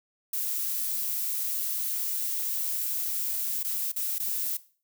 violet noise with dropouts, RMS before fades -30 dBFS, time 0.33-4.57 s, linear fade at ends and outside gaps 5 ms, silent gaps 3.631-3.645 / 3.918-3.961 / 4.184-4.198 s, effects noise-tail reverb RT60 0.4 s tail -17 dB re dry

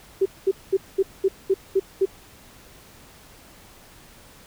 sine tone bursts, 385.8 Hz, G4, 28 cents flat, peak -15 dBFS, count 8, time 0.21-2.056 s, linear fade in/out 10 ms, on 47 ms, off 210 ms, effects pink hiss -49 dBFS RMS until 4.46 s

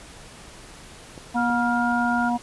clicks, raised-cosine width 2 ms, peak -25 dBFS, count 2, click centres 1.178 / 1.501 s
harmonic tone, 240 Hz, B3, 49 cents flat, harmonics 1 / 3 / 4, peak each -23 / -25 / -28 dBFS, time 1.34-2.38 s, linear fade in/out 20 ms
sine tone with pitch glide, 1400 to 1413 Hz, F6 to F6, +4 to +20 cents, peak -25 dBFS, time 1.36-2.3 s, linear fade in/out 20 ms, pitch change +16 cents, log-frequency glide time 1.53-1.92 s
effects pink hiss -44 dBFS RMS until 2.42 s + resampled to 24000 Hz

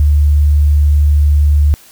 sine tone, 73.5 Hz, D2, 2 cents sharp, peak -6 dBFS, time 0-1.74 s, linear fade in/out 0 ms, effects white hiss -42 dBFS RMS until 1.91 s

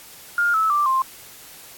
sine tone with pitch steps, 1412 / 1303 / 1176 / 1053 Hz, F6 / E6 / D6 / C6, +19 / -20 / +2 / +11 cents, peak -16 dBFS, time 0.38-1.02 s, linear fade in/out 2 ms, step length 160 ms, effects white hiss -43 dBFS RMS until 1.77 s + AAC 64 kbps

